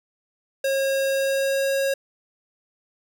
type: tone with pitch glide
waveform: square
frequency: 542 to 546.1 Hz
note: C#5 to C#5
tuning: -39 to -26 cents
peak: -21 dBFS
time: 0.64-1.94 s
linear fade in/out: 5 ms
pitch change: +13 cents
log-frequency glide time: 1.08-1.74 s
effects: none